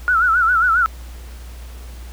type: tone with vibrato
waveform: sine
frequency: 1396.9 Hz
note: F6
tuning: in tune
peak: -12 dBFS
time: 0.08-0.86 s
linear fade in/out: 0 ms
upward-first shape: sine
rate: 7.4 Hz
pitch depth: 120 cents each way
effects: added 60 Hz sine -32 dBFS peak until 2.12 s + pink hiss -44 dBFS RMS until 2.12 s